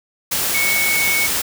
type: tone in noise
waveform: sine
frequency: 2217 Hz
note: C#7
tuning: in tune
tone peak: -17 dBFS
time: 0.54-1.27 s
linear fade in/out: 10 ms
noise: white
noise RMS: -20 dBFS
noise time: 0.31-1.42 s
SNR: 0 dB
effects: none